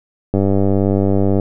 click train, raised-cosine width 2 ms, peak -3 dBFS, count 105, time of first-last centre 0.34-1.398 s, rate 98.3 Hz, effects none

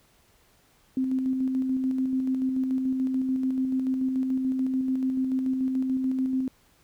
sine tone with tremolo, 260.9 Hz, C4, 5 cents flat, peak -22 dBFS, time 0.97-6.48 s, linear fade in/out 2 ms, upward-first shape square, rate 6.9 Hz, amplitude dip 30%, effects pink hiss -62 dBFS RMS until 6.83 s

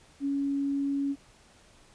sine tone, 279.3 Hz, C#4, 13 cents sharp, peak -26 dBFS, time 0.2-1.16 s, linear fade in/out 50 ms, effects pink hiss -58 dBFS RMS until 1.94 s + resampled to 22050 Hz

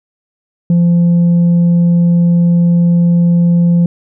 sine tone with tanh clipping, 172.3 Hz, F3, 23 cents flat, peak -7 dBFS, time 0.7-3.86 s, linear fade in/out 2 ms, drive 2 dB, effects none

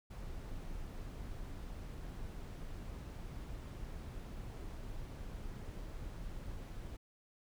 brown noise, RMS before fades -45 dBFS, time 0.1-6.97 s, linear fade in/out 10 ms, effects none

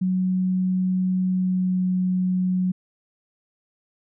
sine tone with pitch glide, 185 to 183.72 Hz, F#3 to F#3, 0 to -12 cents, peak -19 dBFS, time 0.01-2.72 s, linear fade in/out 10 ms, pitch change -12 cents, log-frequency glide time 1.26-1.84 s, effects none

